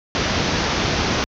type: low-pass noise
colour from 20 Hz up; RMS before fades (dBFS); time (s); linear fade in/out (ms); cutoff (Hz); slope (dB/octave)
pink; -20; 0.15-1.24; 0; 6300; 96
effects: high-pass 60 Hz 12 dB/octave